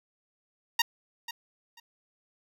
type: tone with echo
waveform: 10% pulse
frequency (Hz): 932.3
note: A#5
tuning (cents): 0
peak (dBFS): -13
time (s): 0.79-0.82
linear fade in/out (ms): 5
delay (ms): 490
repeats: 2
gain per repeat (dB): -14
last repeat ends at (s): 1.8
effects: none